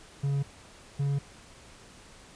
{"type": "tone pair in turn", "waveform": "triangle", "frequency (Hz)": [140, 140.63], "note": ["C#3", "C#3"], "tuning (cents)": [18, 25], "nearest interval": "unison", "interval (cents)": 7, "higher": "second", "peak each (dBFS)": -23, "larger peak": "neither", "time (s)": [[0.23, 0.43], [0.99, 1.19]], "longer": "neither", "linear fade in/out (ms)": 10, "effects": ["pink hiss -52 dBFS RMS until 2.35 s", "resampled to 22050 Hz"]}